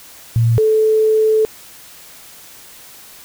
sine tone pair in turn, 115.5 / 436.1 Hz, A#2 / A4, -16 / -15 cents, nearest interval octave + major seventh, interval 2301 cents, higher second, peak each -10 dBFS, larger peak neither, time 0.36-0.58 / 0.58-1.45 s, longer second, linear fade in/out 0 ms, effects white hiss -40 dBFS RMS until 3.24 s

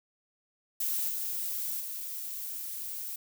violet noise with level steps, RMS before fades -31 / -34 / -38 dBFS, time 0.8-3.16 s, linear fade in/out 5 ms, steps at 1.08 / 1.79 s, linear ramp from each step 20 ms, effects none

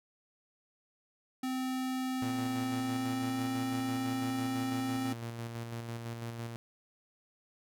square tone with pitch glide, 258.5 to 263 Hz, C4 to C4, -21 to +9 cents, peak -33 dBFS, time 1.43-5.13 s, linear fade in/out 5 ms, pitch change +30 cents, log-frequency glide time 2.54-3.47 s
sawtooth tone with tremolo, 116.54 Hz, A#2, in tune, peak -33 dBFS, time 2.22-6.56 s, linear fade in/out 0 ms, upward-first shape square, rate 6 Hz, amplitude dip 35%
effects none

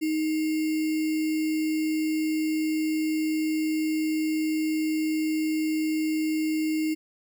sine tone with sample-and-hold, 312.8 Hz, D#4, 9 cents sharp, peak -23 dBFS, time 0.01-6.95 s, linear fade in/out 20 ms, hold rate 2450 Hz, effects none

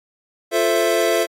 square chord, F major seventh, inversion none, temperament equal with one note detuned, 349.2 / 440 / 523.3 / 663.8 Hz, F4 / A4 / C5 / E5, 0 / 0 / 0 / +12 cents, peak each -23 / -22 / -24 / -20 dBFS, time 0.51-1.27 s, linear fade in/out 50 ms, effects AAC 48 kbps

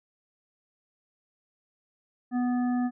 harmonic tone, 246.9 Hz, B3, in tune, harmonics 1 / 3 / 5 / 7, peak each -24 / -35 / -44 / -45 dBFS, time 2.31-2.91 s, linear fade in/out 50 ms, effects none

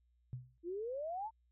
sine tone with exponential decay, 125.7 Hz, B2, 31 cents sharp, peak -37 dBFS, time 0.33-0.58 s, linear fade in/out 0 ms, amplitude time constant 54 ms
sine exponential sweep, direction up, 329 to 920 Hz, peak -38 dBFS, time 0.63-1.31 s, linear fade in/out 50 ms
effects added 60 Hz sine -70 dBFS peak until 1.51 s

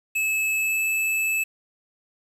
square tone with pitch glide, 2600 to 2615 Hz, E7 to E7, -24 to -15 cents, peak -22 dBFS, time 0.15-1.44 s, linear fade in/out 10 ms, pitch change +9 cents, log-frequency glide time 0.55-0.82 s, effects 8-bit

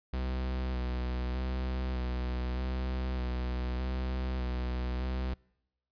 45% pulse tone with vibrato, 63 Hz, B1, 35 cents sharp, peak -31 dBFS, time 0.13-5.34 s, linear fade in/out 5 ms, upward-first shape square, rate 0.82 Hz, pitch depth 21 cents each way, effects noise-tail reverb RT60 0.9 s tail -26 dB re dry + resampled to 11025 Hz

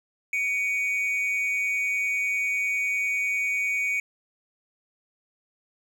triangle tone pair together, 2255 / 2458 Hz, C#7 / D#7, +29 / -22 cents, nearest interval minor second, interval 149 cents, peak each -23 / -28 dBFS, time 0.33-4 s, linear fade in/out 2 ms, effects none

